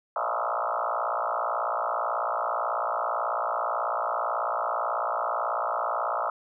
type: tone with frequency modulation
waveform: sine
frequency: 963 Hz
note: B5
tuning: 44 cents flat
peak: -25 dBFS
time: 0.16-6.3 s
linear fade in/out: 2 ms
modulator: 58.2 Hz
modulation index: 6.6
effects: none